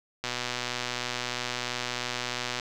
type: click train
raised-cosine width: 0.2 ms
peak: -13 dBFS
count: 291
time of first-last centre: 0.24-2.598 s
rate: 123 Hz
effects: none